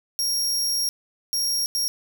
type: tone bursts at uneven times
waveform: sawtooth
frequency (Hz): 5588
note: F8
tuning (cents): 0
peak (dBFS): -19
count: 3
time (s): 0.19-0.89 / 1.33-1.66 / 1.75-1.88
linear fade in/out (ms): 0
effects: none